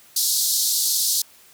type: band-pass noise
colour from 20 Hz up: pink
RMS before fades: -21 dBFS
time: 0.16-1.22 s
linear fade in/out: 5 ms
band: 4000 to 16000 Hz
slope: 48 dB/octave
effects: white hiss -51 dBFS RMS until 1.53 s + high-pass 60 Hz 12 dB/octave